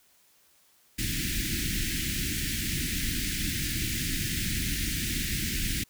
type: band-stop noise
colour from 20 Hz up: pink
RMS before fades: -30 dBFS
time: 0.98-5.84 s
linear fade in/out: 10 ms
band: 330 to 1700 Hz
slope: 48 dB/octave
effects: white hiss -63 dBFS RMS until 5.89 s